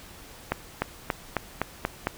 accelerating click train, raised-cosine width 0.5 ms, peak -9 dBFS, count 7, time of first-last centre 0.52-2.071 s, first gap 300 ms, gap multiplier 0.94, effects pink hiss -47 dBFS RMS until 2.17 s

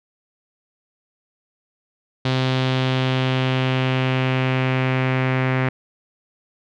sawtooth tone with low-pass filter sweep, 130 Hz, C3, 11 cents flat, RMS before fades -20 dBFS, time 2.25-5.69 s, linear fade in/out 5 ms, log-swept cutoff 3800 to 2100 Hz, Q 2.6, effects none

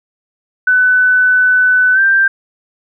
sine tone with pitch glide, 1500 to 1576.4 Hz, F#6 to G6, +23 to +9 cents, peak -7 dBFS, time 0.67-2.28 s, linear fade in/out 5 ms, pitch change +86 cents, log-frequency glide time 1.93-2 s, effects none

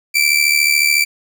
sawtooth tone with amplitude modulation, 2336 Hz, D7, 10 cents flat, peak -5 dBFS, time 0.14-1.05 s, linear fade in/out 20 ms, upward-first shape sine, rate 73.9 Hz, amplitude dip 70%, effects none

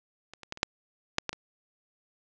clicks, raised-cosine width 0.2 ms, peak -26 / -26 / -17 / -26 / -6 / -6 / -12 / -21 dBFS, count 8, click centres 0.336 / 0.433 / 0.524 / 0.574 / 0.631 / 1.184 / 1.293 / 1.33 s, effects resampled to 16000 Hz + 8-bit

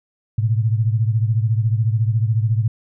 sine beating tone pair, 108.7 / 122.7 Hz, A2 / B2, -21 / -11 cents, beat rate 14 Hz, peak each -16 / -21 dBFS, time 0.38-2.68 s, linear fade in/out 5 ms, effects none

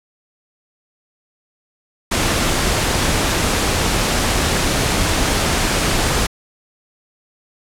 pink noise, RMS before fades -17 dBFS, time 2.11-6.27 s, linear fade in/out 10 ms, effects low-pass 10000 Hz 12 dB/octave

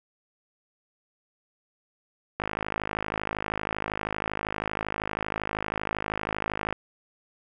click train, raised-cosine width 0.5 ms, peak -13 dBFS, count 229, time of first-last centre 2.4-6.726 s, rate 52.7 Hz, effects none

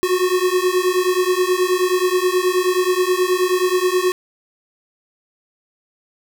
square beating tone pair, 361.2 / 370.6 Hz, F#4 / F#4, -42 / +3 cents, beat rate 9.4 Hz, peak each -19 dBFS, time 0.03-4.12 s, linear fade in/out 0 ms, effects none

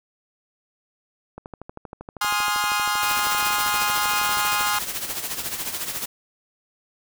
click train, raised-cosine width 1 ms, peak -22 dBFS, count 42, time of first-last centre 1.38-4.608 s, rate 12.7 Hz
sawtooth chord, F minor seventh, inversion first, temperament equal with one note detuned, 830.6 / 1046.5 / 1244.5 / 1417.2 Hz, Ab5 / C6 / Eb6 / F6, 0 / 0 / 0 / +25 cents, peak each -23 dBFS, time 2.21-4.79 s, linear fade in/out 5 ms
white noise with tremolo, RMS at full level -27 dBFS, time 3.02-6.06 s, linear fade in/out 10 ms, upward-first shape sine, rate 14 Hz, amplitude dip 60%
effects none

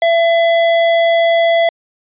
square tone, 671 Hz, E5, 31 cents sharp, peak -10 dBFS, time 0.02-1.69 s, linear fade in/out 2 ms, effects resampled to 8000 Hz

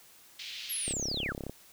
white band-pass noise, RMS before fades -42 dBFS, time 0.39-0.93 s, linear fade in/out 5 ms, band 2500 to 4200 Hz, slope 24 dB/octave
sine linear sweep, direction down, 11840 to 1075 Hz, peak -32 dBFS, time 0.69-1.33 s, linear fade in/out 20 ms
click train, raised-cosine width 2 ms, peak -24 dBFS, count 22, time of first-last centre 0.88-1.496 s, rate 34.1 Hz
effects white hiss -57 dBFS RMS until 1.72 s

